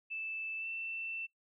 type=tone with pitch glide; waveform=sine; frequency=2637 to 2675 Hz; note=E7 to E7; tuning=0 to +25 cents; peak=-37 dBFS; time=0.1-1.27 s; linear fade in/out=20 ms; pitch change=+25 cents; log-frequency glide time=0.58-0.67 s; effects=noise-tail reverb RT60 0.1 s tail -22 dB re dry